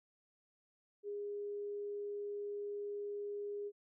sine tone, 409.5 Hz, G#4, 24 cents flat, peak -39 dBFS, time 1.03-3.72 s, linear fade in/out 50 ms, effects none

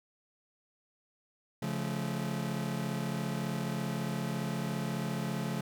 40% pulse chord, Db augmented, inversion none, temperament just, 138.59 / 173.24 / 216.5 Hz, Db3 / F3 / A3, 0 / -14 / -28 cents, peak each -36 / -36 / -36 dBFS, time 1.62-5.61 s, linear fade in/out 5 ms, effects none

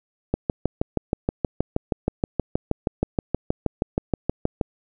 click train, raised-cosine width 2 ms, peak -7 dBFS, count 28, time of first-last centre 0.34-4.612 s, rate 6.32 Hz, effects none

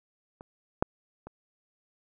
clicks, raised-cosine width 1 ms, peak -30 / -9 / -28 dBFS, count 3, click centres 0.409 / 0.825 / 1.27 s, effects none

